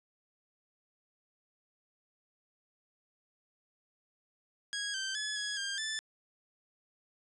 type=tone with pitch steps; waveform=15% pulse; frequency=1650 / 1557 / 1706 / 1673 / 1599 / 1754 Hz; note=G#6 / G6 / G#6 / G#6 / G6 / A6; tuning=-12 / -12 / +46 / +12 / +34 / -6 cents; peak=-28 dBFS; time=4.73-5.99 s; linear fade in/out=0 ms; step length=210 ms; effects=resampled to 24000 Hz